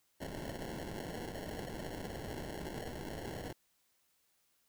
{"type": "noise with sample-and-hold", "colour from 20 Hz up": "white", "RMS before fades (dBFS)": -43, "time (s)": [0.2, 3.53], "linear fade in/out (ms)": 10, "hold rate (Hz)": 1225, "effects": ["white hiss -75 dBFS RMS until 4.68 s"]}